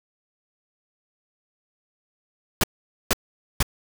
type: noise bursts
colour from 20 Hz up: pink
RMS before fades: -19 dBFS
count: 3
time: 2.61-3.628 s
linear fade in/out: 2 ms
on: 26 ms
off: 470 ms
effects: none